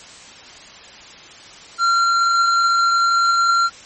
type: tone with tanh clipping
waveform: sine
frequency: 1374 Hz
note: F6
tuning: 29 cents flat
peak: -15 dBFS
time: 1.78-3.7 s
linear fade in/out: 50 ms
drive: 13 dB
effects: white hiss -40 dBFS RMS until 3.85 s + MP3 32 kbps